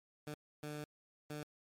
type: tone bursts at uneven times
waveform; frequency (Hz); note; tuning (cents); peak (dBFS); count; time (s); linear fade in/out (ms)
15% pulse; 149.5; D3; +31; -36; 3; 0.27-0.34 / 0.63-0.84 / 1.3-1.43; 2
effects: MP3 64 kbps